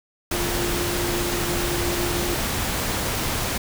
sine tone in noise, 349.2 Hz, F4, in tune, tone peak -27 dBFS, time 0.32-2.34 s, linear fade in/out 5 ms, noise pink, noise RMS -25 dBFS, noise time 0.31-3.58 s, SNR -5 dB, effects none

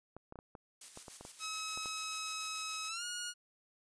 clicks, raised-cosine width 1 ms, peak -34 dBFS, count 11, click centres 0.166 / 0.324 / 0.357 / 0.389 / 0.552 / 0.974 / 1.082 / 1.21 / 1.251 / 1.775 / 1.858 s
blue noise with tremolo, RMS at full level -47 dBFS, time 0.81-2.89 s, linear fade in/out 5 ms, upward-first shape square, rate 6.9 Hz, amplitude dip 45%
10% pulse tone with pitch glide, 1282 to 1439 Hz, E6 to F#6, -49 to -49 cents, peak -30 dBFS, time 1.39-3.34 s, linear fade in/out 50 ms, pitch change +200 cents, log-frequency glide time 2.87-3.04 s
effects resampled to 22050 Hz

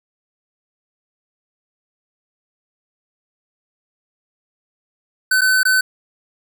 square tone with dropouts, 1517 Hz, F#6, 43 cents sharp, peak -13 dBFS, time 5.31-5.81 s, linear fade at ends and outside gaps 5 ms, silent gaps 5.41-5.416 / 5.632-5.652 s, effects 9-bit

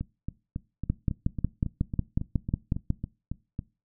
two click trains, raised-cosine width 5 ms, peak -12 / -19 dBFS, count 12 / 14, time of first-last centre 0.9-2.904 / 0.01-3.591 s, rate 5.49 / 3.63 Hz, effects noise-tail reverb RT60 0.3 s tail -21 dB re dry

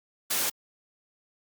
white noise, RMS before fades -27 dBFS, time 0.3-0.5 s, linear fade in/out 10 ms, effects high-pass 150 Hz 12 dB/octave + Opus 48 kbps

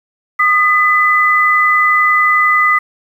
sine tone pair together, 1231.1 / 2000 Hz, D#6 / B6, -19 / +21 cents, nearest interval minor sixth, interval 840 cents, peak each -11 / -11 dBFS, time 0.39-2.79 s, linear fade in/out 10 ms, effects 7-bit

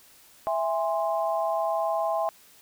sine chord, E augmented, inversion none, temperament equal with one note detuned, 659.3 / 820.1 / 1046.5 Hz, E5 / G#5 / B#5, 0 / -22 / 0 cents, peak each -26 / -29 / -31 dBFS, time 0.47-2.29 s, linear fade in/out 0 ms, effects white hiss -55 dBFS RMS until 2.61 s

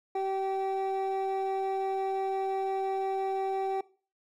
triangle tone pair together, 385 / 772.9 Hz, G4 / G5, -31 / -25 cents, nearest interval octave, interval 1206 cents, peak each -28 / -28 dBFS, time 0.15-3.81 s, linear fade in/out 5 ms, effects noise-tail reverb RT60 0.4 s tail -21 dB re dry + tanh soft clip ceiling -22 dBFS

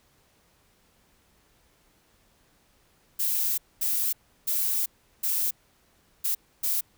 violet noise bursts at uneven times, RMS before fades -26 dBFS, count 6, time 3.19-3.58 / 3.81-4.13 / 4.47-4.86 / 5.23-5.51 / 6.24-6.35 / 6.63-6.81 s, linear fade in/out 10 ms, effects pink hiss -64 dBFS RMS until 6.97 s

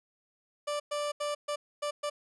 30% pulse tone bursts at uneven times, 587.3 Hz, D5, in tune, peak -28 dBFS, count 6, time 0.67-0.8 / 0.91-1.12 / 1.2-1.35 / 1.48-1.56 / 1.82-1.91 / 2.03-2.1 s, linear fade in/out 10 ms, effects resampled to 24000 Hz

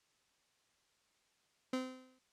30% pulse tone with exponential decay, 257.6 Hz, C4, 27 cents flat, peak -30 dBFS, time 1.73-2.19 s, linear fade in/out 5 ms, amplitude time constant 100 ms, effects white hiss -75 dBFS RMS until 2.32 s + low-pass 7000 Hz 12 dB/octave

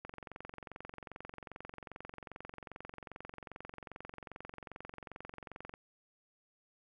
click train, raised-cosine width 0.5 ms, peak -30 dBFS, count 129, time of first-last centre 0.05-5.739 s, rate 22.5 Hz, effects none

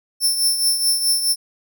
20% pulse tone with tremolo, 5360 Hz, E8, 28 cents sharp, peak -8 dBFS, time 0.2-1.36 s, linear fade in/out 50 ms, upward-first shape triangle, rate 4.7 Hz, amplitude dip 65%, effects none

